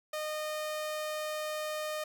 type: tone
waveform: sawtooth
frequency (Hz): 613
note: D#5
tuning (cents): -26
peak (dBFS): -30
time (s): 0.13-2.04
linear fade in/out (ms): 5
effects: none